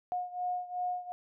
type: beating tone pair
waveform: sine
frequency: 720 / 722.7 Hz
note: F#5 / F#5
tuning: -47 / -41 cents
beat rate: 2.7 Hz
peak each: -34 / -37 dBFS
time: 0.12-1.12 s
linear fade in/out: 0 ms
effects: none